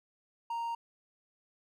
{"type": "tone", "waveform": "triangle", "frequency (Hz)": 930, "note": "A#5", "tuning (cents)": -4, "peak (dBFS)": -31, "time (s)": [0.5, 0.75], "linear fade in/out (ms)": 5, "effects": []}